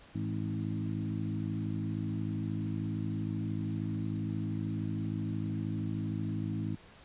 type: harmonic tone with a mistuned harmonic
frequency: 53 Hz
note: G#1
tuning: 36 cents sharp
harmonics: 2 / 3 / 4 / 5 / 6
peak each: -36 / -38 / -39 / -40 / -41 dBFS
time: 0.14-6.76 s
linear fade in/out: 20 ms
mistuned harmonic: 3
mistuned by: +41 cents
effects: pink hiss -56 dBFS RMS until 7.04 s + resampled to 8000 Hz